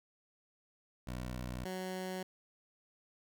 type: tone pair in turn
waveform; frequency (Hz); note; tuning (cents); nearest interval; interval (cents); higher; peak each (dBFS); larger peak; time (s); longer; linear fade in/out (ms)
15% pulse; 62 / 185.79; B1 / F#3; +7 / +7; octave + perfect fifth; 1900; second; -33 / -32; second; 1.07-1.65 / 1.65-2.23; neither; 5
effects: none